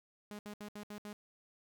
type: tone bursts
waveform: sawtooth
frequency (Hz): 207.7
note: G#3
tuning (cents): 0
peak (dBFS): -40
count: 6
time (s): 0.31-1.129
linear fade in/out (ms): 0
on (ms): 79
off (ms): 69
effects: none